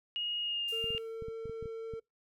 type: tone with pitch glide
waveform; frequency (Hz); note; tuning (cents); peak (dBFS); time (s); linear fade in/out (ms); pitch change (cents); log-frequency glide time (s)
sine; 2872 to 2806; F7 to F7; +48 to +8; -32; 0.16-0.98; 0; -40; 0.41-0.69
type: noise with exponential decay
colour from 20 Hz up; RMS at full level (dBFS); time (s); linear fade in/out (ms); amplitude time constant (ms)
violet; -45; 0.68-1.33; 2; 140
type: tone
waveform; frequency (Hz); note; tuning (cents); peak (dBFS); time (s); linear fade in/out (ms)
triangle; 451; A4; +43; -36; 0.72-2; 10
type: clicks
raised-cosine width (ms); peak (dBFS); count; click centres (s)
5; -33; 10; 0.842 / 0.905 / 0.949 / 1.223 / 1.284 / 1.456 / 1.496 / 1.626 / 1.657 / 1.937
effects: noise-tail reverb RT60 0.2 s tail -26 dB re dry + low-pass 12000 Hz 12 dB/octave